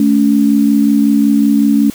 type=tone pair together; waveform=sine; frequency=217.4 / 282.8 Hz; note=A3 / C#4; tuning=-21 / +35 cents; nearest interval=perfect fourth; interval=456 cents; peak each=-10 dBFS; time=0-1.9 s; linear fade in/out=2 ms; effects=white hiss -35 dBFS RMS until 1.94 s